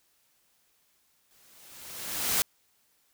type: noise with exponential growth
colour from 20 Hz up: white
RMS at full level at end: -24 dBFS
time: 1.31-2.42 s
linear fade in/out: 0 ms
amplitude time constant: 240 ms
effects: white hiss -69 dBFS RMS until 3.13 s